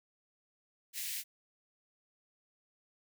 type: high-pass noise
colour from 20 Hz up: white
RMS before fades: -39 dBFS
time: 0.93-1.24 s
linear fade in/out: 50 ms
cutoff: 1800 Hz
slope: 48 dB/octave
effects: none